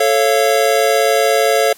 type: chord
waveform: square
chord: A augmented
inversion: none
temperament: just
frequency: 440 / 550 / 687.5 Hz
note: A4 / C#5 / E#5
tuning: 0 / -14 / -27 cents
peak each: -16 dBFS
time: 0-1.73 s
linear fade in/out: 5 ms
effects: white hiss -43 dBFS RMS until 1.77 s + MP3 64 kbps